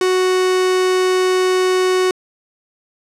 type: tone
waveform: 45% pulse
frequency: 370 Hz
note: F#4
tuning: in tune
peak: -13 dBFS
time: 0.01-2.11 s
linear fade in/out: 2 ms
effects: low-pass 9000 Hz 12 dB/octave